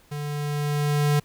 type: tone with level ramp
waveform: square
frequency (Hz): 146.83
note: D3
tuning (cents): 0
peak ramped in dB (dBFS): -30 to -18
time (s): 0.11-1.2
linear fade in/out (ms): 10
effects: pink hiss -57 dBFS RMS until 1.24 s